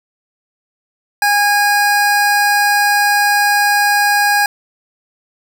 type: tone pair together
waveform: square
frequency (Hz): 820 / 1640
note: G#5 / G#6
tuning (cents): -22 / -22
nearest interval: octave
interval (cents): 1200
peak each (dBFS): -14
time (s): 1.22-4.46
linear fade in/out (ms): 2
effects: none